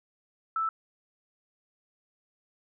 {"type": "tone", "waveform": "sine", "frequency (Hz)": 1318.5, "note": "E6", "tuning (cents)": 0, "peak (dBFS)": -26, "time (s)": [0.56, 0.69], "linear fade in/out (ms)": 2, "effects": []}